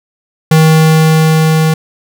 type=tone with level ramp; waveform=square; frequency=158.4 Hz; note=D#3; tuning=31 cents sharp; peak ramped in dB=-4 to -8 dBFS; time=0.51-1.74 s; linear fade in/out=5 ms; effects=none